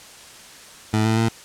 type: tone with pitch steps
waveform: 20% pulse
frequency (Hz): 108.5 / 111.2 / 113.5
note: A2 / A2 / A#2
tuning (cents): -24 / +19 / -46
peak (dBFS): -12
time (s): 0.93-1.29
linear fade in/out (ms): 10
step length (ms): 120
effects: white hiss -43 dBFS RMS until 1.44 s + low-pass 9000 Hz 12 dB/octave